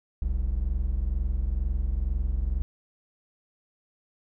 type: tone pair together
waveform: triangle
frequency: 44.17 / 66.3 Hz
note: F1 / C2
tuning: +20 / +23 cents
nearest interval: perfect fifth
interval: 703 cents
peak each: -25 dBFS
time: 0.22-2.62 s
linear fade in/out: 0 ms
effects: none